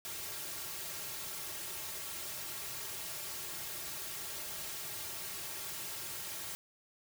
white noise with comb filter, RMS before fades -42 dBFS, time 0.05-6.55 s, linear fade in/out 0 ms, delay 4 ms, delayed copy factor -0.85, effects none

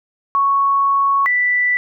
sine tone pair in turn, 1108.7 / 1975.5 Hz, C#6 / B6, 0 / 0 cents, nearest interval minor seventh, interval 1000 cents, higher second, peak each -12 / -13 dBFS, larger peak first, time 0.35-1.26 / 1.26-1.77 s, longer first, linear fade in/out 0 ms, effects none

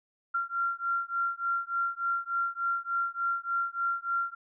sine beating tone pair, 1376 / 1379.4 Hz, F6 / F6, -26 / -22 cents, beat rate 3.4 Hz, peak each -31 dBFS, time 0.34-4.35 s, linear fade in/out 10 ms, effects none

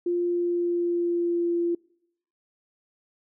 sine tone with pitch glide, 349.6 to 343.2 Hz, F4 to F4, +2 to -30 cents, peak -22 dBFS, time 0.06-1.75 s, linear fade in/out 5 ms, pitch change -32 cents, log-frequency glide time 0.24-1.56 s, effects noise-tail reverb RT60 0.8 s tail -26 dB re dry

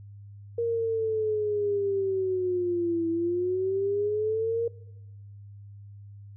sine linear two-way sweep, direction down then up, 469.2 to 329.6 to 469.2 Hz, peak -24 dBFS, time 0.58-4.68 s, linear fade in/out 5 ms, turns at 3.09 s, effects noise-tail reverb RT60 1.0 s tail -23 dB re dry + added 101 Hz sine -43 dBFS peak until 6.36 s

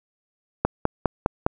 click train, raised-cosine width 1 ms, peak -4 dBFS, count 5, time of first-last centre 0.65-1.465 s, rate 4.91 Hz, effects none

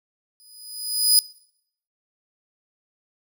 20% pulse tone with exponential growth, 4978 Hz, D#8, in tune, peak -5 dBFS, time 0.4-1.19 s, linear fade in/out 0 ms, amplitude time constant 170 ms, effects noise-tail reverb RT60 0.7 s tail -22 dB re dry

